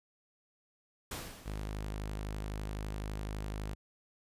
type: noise with exponential decay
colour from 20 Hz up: pink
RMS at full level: -38 dBFS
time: 1.11-1.9 s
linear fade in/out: 5 ms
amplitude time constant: 170 ms
type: tone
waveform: sawtooth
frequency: 51.91 Hz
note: G#1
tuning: in tune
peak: -33 dBFS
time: 1.45-3.75 s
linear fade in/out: 20 ms
effects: resampled to 32000 Hz